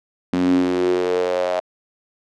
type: tone with high-pass filter sweep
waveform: sawtooth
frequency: 90.1 Hz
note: F#2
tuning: 45 cents flat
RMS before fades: -19 dBFS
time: 0.33-1.6 s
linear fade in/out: 0 ms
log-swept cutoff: 230 to 640 Hz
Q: 7.3
effects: low-pass 5000 Hz 12 dB/octave